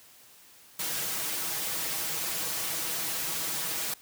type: noise with comb filter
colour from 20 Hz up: white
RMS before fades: -32 dBFS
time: 0.79-3.94 s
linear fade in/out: 5 ms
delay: 6.2 ms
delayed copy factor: +0.75
effects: white hiss -55 dBFS RMS until 4.01 s + high-pass 60 Hz 12 dB/octave